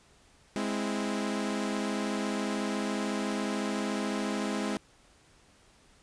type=chord; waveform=sawtooth; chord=Ab augmented; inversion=none; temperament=equal; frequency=207.7 / 261.6 / 329.6 Hz; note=Ab3 / C4 / E4; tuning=0 / 0 / 0 cents; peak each=-28 / -31 / -33 dBFS; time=0.56-4.77 s; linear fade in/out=0 ms; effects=pink hiss -61 dBFS RMS until 6.02 s + resampled to 22050 Hz